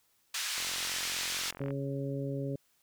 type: band-pass noise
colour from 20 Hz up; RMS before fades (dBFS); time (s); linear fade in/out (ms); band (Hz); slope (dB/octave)
white; -35; 0.34-1.51; 5; 1600 to 6000; 12
type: click train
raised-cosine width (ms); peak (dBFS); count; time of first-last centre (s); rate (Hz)
0.5; -29; 51; 0.58-1.706; 44.4
type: harmonic tone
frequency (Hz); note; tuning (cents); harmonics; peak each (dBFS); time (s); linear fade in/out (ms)
138.3; C#3; -4; 1 / 2 / 3 / 4; -35 / -38 / -40 / -41; 1.6-2.56; 5
effects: white hiss -71 dBFS RMS until 2.82 s